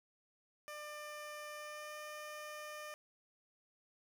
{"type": "tone with pitch glide", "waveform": "15% pulse", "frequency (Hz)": [598, 603.2], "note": ["D5", "D5"], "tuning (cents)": [31, 46], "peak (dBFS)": -39, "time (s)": [0.68, 2.94], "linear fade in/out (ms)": 0, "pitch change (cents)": 15, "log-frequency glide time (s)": [1.55, 1.96], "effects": []}